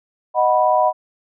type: chord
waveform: sine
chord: B major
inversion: first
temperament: equal with one note detuned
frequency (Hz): 622.3 / 740 / 983.2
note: D#5 / F#5 / B5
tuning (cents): 0 / 0 / -8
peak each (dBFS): -17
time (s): 0.34-0.93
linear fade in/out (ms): 50
effects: none